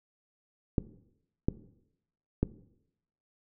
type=clicks; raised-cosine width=3 ms; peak=-12 dBFS; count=3; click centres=0.782 / 1.485 / 2.43 s; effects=noise-tail reverb RT60 0.8 s tail -17 dB re dry